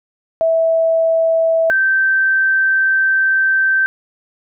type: tone pair in turn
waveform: sine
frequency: 654 / 1555.5 Hz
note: E5 / G6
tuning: -14 / -14 cents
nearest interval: octave + minor third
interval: 1500 cents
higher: second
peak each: -11 dBFS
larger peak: neither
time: 0.41-1.7 / 1.7-3.86 s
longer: second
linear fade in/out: 0 ms
effects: none